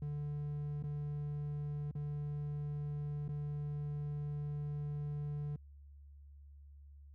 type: tone with dropouts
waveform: triangle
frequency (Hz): 146.83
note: D3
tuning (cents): 0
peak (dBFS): -35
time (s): 0.02-5.56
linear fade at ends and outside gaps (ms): 2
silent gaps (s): 0.826-0.838 / 1.912-1.952 / 3.28-3.29
effects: added 71 Hz sine -53 dBFS peak until 7.14 s